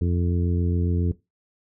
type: harmonic tone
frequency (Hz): 87.31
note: F2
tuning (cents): 0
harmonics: 1 / 2 / 3 / 4 / 5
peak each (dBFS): -21 / -27 / -31 / -33 / -35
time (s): 0.01-1.12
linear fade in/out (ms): 5
effects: noise-tail reverb RT60 0.2 s tail -17 dB re dry